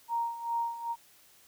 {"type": "tone with tremolo", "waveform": "sine", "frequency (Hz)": 932.3, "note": "A#5", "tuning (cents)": 0, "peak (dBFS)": -27, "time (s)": [0.08, 0.96], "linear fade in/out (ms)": 50, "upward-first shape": "sine", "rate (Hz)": 2.5, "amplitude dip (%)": 75, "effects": ["white hiss -60 dBFS RMS until 1.47 s"]}